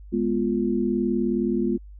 sine chord, F diminished, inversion first, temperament equal, 207.7 / 246.9 / 349.2 Hz, Ab3 / Cb4 / F4, 0 / 0 / 0 cents, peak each -25 dBFS, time 0.12-1.78 s, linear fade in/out 20 ms, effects added 50 Hz sine -40 dBFS peak until 1.99 s

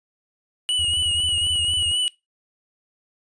square tone with vibrato, 2922 Hz, F#7, 22 cents flat, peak -20 dBFS, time 0.69-2.08 s, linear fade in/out 0 ms, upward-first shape triangle, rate 4 Hz, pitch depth 46 cents each way
sine tone bursts, 82.41 Hz, E2, in tune, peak -30 dBFS, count 13, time 0.79-1.915 s, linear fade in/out 0 ms, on 57 ms, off 32 ms
effects noise-tail reverb RT60 0.2 s tail -21 dB re dry + resampled to 22050 Hz

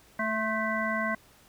harmonic tone with a mistuned harmonic, 220 Hz, A3, in tune, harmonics 1 / 3 / 5 / 7 / 9, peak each -33 / -33 / -33 / -33 / -33 dBFS, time 0.19-1.15 s, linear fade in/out 5 ms, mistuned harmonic 5, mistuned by -49 cents, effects pink hiss -58 dBFS RMS until 1.48 s

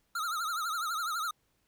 square tone with vibrato, 1318.5 Hz, E6, in tune, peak -32 dBFS, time 0.15-1.31 s, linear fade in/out 5 ms, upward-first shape triangle, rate 12 Hz, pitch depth 150 cents each way, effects pink hiss -74 dBFS RMS until 1.67 s

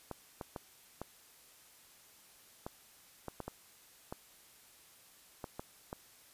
clicks, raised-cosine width 1 ms, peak -26 dBFS, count 12, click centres 0.113 / 0.412 / 0.562 / 1.016 / 2.665 / 3.283 / 3.403 / 3.48 / 4.125 / 5.442 / 5.595 / 5.929 s, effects white hiss -61 dBFS RMS until 6.33 s + resampled to 32000 Hz

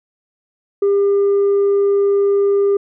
sine tone, 400.4 Hz, G4, 37 cents sharp, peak -9 dBFS, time 0.82-2.77 s, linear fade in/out 5 ms, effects tanh soft clip ceiling -10 dBFS

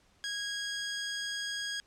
15% pulse tone, 1644 Hz, G#6, 18 cents flat, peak -27 dBFS, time 0.24-1.8 s, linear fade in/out 0 ms, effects pink hiss -66 dBFS RMS until 1.86 s + low-pass 8000 Hz 12 dB/octave

